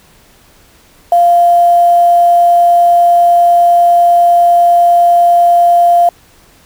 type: tone with quantisation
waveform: sine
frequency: 695 Hz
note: F5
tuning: 9 cents flat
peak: -4 dBFS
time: 1.12-6.09 s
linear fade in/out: 2 ms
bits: 5
effects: pink hiss -45 dBFS RMS until 6.65 s